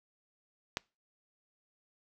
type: click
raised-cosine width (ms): 0.2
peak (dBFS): -14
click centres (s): 0.771
effects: noise-tail reverb RT60 0.3 s tail -26 dB re dry